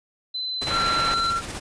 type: tone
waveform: sine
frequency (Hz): 4039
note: B7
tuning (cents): +38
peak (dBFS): -26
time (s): 0.34-1.31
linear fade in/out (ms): 10
type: noise with tremolo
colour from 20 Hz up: pink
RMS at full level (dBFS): -32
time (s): 0.61-1.6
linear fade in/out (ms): 10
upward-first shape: square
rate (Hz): 16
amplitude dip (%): 35
type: low-pass noise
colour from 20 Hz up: white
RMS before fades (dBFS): -30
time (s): 0.67-1.14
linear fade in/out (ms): 0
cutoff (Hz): 2200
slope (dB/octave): 12
type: tone with vibrato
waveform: triangle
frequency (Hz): 1363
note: F6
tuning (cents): -43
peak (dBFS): -20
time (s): 0.7-1.42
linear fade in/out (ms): 50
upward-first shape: triangle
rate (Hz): 15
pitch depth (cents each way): 10
effects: resampled to 22050 Hz